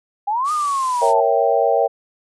sine exponential two-way sweep, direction up then down, 792 to 1244.5 to 859 Hz, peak -17 dBFS, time 0.27-1.21 s, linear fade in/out 10 ms, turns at 0.52 s
blue noise, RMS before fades -30 dBFS, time 0.44-1.14 s, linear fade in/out 50 ms
sine chord, A# diminished seventh, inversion none, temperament equal, 466.2 / 554.4 / 659.3 / 784 Hz, A#4 / C#5 / E5 / G5, 0 / 0 / 0 / 0 cents, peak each -19 dBFS, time 1.01-1.88 s, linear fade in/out 20 ms
effects resampled to 22050 Hz

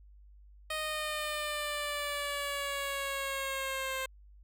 10% pulse exponential sweep, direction down, 622.3 to 525 Hz, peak -25 dBFS, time 0.7-4.06 s, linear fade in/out 5 ms, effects added 50 Hz sine -53 dBFS peak until 4.43 s

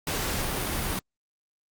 pink noise, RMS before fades -29 dBFS, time 0.07-0.99 s, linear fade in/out 2 ms, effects Opus 48 kbps

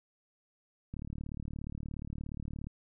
click train, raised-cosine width 5 ms, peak -28 dBFS, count 65, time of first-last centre 0.94-2.67 s, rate 37 Hz, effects none

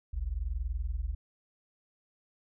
sine tone pair together, 48.64 / 69.3 Hz, G1 / C#2, -13 / 0 cents, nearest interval tritone, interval 613 cents, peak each -33 / -34 dBFS, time 0.13-1.15 s, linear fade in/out 10 ms, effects none

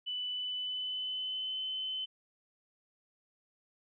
sine tone with pitch glide, 2985 to 3048 Hz, F#7 to G7, +15 to -49 cents, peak -34 dBFS, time 0.06-2.06 s, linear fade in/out 20 ms, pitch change +36 cents, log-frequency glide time 0.29-1.61 s, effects none

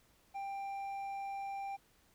sine tone with hard clipping, 790 Hz, G5, 13 cents sharp, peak -40 dBFS, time 0.34-1.77 s, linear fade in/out 20 ms, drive 5 dB, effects pink hiss -69 dBFS RMS until 2.14 s

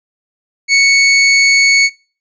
sawtooth tone, 2217 Hz, C#7, in tune, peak -3 dBFS, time 0.68-1.9 s, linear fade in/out 50 ms, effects noise-tail reverb RT60 0.4 s tail -25 dB re dry + resampled to 16000 Hz

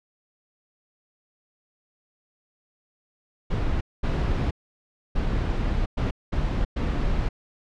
brown noise bursts at uneven times, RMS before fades -24 dBFS, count 6, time 3.5-3.81 / 4.03-4.51 / 5.15-5.86 / 5.97-6.11 / 6.32-6.65 / 6.76-7.29 s, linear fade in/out 10 ms, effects low-pass 4000 Hz 12 dB/octave

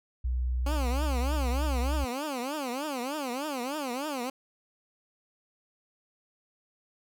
sine tone with pitch glide, 62 to 64.37 Hz, B1 to C2, +7 to -28 cents, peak -26 dBFS, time 0.24-2.05 s, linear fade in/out 10 ms, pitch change +65 cents, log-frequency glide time 0.74-1.1 s
15% pulse tone with vibrato, 272.2 Hz, C#4, 31 cents flat, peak -25 dBFS, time 0.66-4.3 s, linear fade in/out 5 ms, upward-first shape triangle, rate 3.3 Hz, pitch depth 260 cents each way
effects none

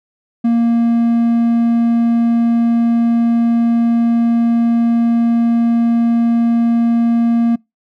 triangle tone, 233.1 Hz, A#3, in tune, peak -8 dBFS, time 0.44-7.56 s, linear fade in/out 10 ms, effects noise-tail reverb RT60 0.2 s tail -25 dB re dry

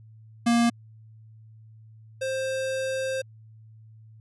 square tone pair in turn, 235 / 527.6 Hz, A#3 / C5, +14 / +14 cents, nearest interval octave + major second, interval 1400 cents, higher second, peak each -19 / -27 dBFS, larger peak first, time 0.46-0.7 / 2.21-3.22 s, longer second, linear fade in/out 10 ms, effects added 110 Hz sine -47 dBFS peak until 4.2 s + resampled to 24000 Hz

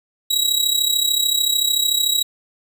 sawtooth tone with amplitude modulation, 3863 Hz, B7, 39 cents flat, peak -10 dBFS, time 0.3-2.23 s, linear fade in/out 10 ms, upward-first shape sine, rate 33.5 Hz, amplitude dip 70%, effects none

